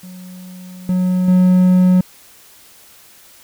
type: tone with level steps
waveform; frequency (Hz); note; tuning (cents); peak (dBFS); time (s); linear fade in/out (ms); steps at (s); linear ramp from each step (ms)
triangle; 182.9; F#3; -20; -30 / -11 / -6; 0.03-2.01; 5; 0.89 / 1.28; 2
effects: white hiss -45 dBFS RMS until 3.43 s